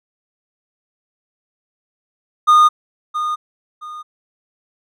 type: tone with echo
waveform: triangle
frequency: 1225 Hz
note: D#6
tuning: 27 cents flat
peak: -5 dBFS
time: 2.47-2.69 s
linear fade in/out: 20 ms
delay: 670 ms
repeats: 2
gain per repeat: -11 dB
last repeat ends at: 4.03 s
effects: none